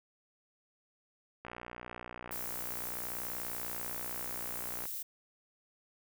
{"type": "click train", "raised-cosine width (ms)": 0.5, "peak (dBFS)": -28, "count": 207, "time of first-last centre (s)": [1.45, 4.855], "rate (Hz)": 60.5}
{"type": "noise", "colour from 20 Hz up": "violet", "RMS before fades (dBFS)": -40, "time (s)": [2.31, 5.03], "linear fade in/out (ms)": 10}
{"effects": []}